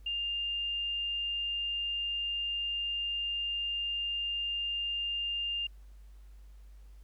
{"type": "tone", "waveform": "sine", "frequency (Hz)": 2804, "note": "F7", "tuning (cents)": 6, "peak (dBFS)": -31, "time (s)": [0.06, 5.67], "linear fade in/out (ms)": 5, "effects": ["added 50 Hz sine -49 dBFS peak until 7.03 s", "pink hiss -70 dBFS RMS until 7.03 s"]}